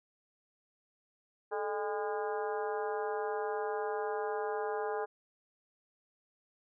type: harmonic tone with a mistuned harmonic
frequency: 204 Hz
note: G#3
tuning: 31 cents flat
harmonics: 2 / 3 / 4 / 5 / 6 / 7 / 8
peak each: -35 / -42 / -38 / -44 / -47 / -47 / -48 dBFS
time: 1.51-5.06 s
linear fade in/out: 20 ms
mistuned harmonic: 2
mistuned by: +100 cents
effects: none